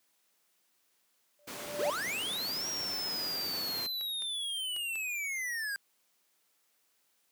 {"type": "tone with exponential growth", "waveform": "sine", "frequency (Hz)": 587.3, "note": "D5", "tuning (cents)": 0, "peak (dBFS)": -26, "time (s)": [1.39, 1.9], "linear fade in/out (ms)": 1, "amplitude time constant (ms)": 110}
{"type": "noise", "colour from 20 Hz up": "pink", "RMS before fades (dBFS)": -41, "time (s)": [1.47, 3.87], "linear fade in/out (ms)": 10}
{"type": "linear two-way sweep", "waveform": "square", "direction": "up then down", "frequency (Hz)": [313.9, 5680, 1582], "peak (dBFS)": -34, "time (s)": [1.79, 5.76], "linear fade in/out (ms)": 0, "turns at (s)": 2.67}
{"type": "clicks", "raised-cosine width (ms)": 0.2, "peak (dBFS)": -30, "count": 6, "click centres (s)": [3.413, 3.569, 4.011, 4.222, 4.764, 4.956]}
{"effects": ["white hiss -73 dBFS RMS until 7.31 s", "high-pass 200 Hz 12 dB/octave"]}